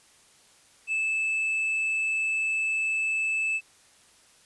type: tone with tanh clipping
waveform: sine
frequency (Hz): 2623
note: E7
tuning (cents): -9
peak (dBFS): -25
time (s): 0.87-3.61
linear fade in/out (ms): 50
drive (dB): 3
effects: white hiss -58 dBFS RMS until 4.45 s + resampled to 24000 Hz